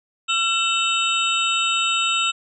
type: tone cluster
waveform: sine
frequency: 1354 / 2672 / 3015 / 3717 / 7650 Hz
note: E6 / E7 / F#7 / A#7 / A#8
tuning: +46 / +23 / +32 / -6 / +44 cents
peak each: -24 / -23 / -24 / -25 / -29 dBFS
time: 0.28-2.32 s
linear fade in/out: 20 ms
effects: none